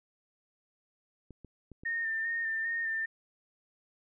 clicks, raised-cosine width 3 ms, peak -35 dBFS, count 4, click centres 1.307 / 1.447 / 1.717 / 1.835 s
sine tone with vibrato, 1817 Hz, A#6, 45 cents flat, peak -30 dBFS, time 1.85-3.06 s, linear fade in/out 10 ms, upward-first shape square, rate 2.5 Hz, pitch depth 23 cents each way
effects none

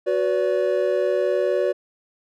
triangle chord, B minor, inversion second, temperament equal with one note detuned, 370 / 493.9 / 573.6 Hz, F#4 / B4 / D5, 0 / 0 / -41 cents, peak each -21 / -22 / -20 dBFS, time 0.06-1.73 s, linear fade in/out 20 ms, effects none

